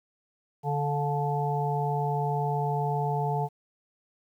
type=harmonic tone with a mistuned harmonic; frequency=145.4 Hz; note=D3; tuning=17 cents flat; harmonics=1 / 3 / 5 / 6; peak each=-28 / -33 / -32 / -31 dBFS; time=0.63-3.49 s; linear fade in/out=50 ms; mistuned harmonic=5; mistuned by=-31 cents; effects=10-bit